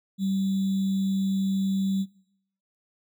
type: tone with sample-and-hold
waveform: sine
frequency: 193.5 Hz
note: G3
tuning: 22 cents flat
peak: -23 dBFS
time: 0.18-2.06 s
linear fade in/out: 50 ms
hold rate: 3675 Hz
effects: noise-tail reverb RT60 0.8 s tail -22 dB re dry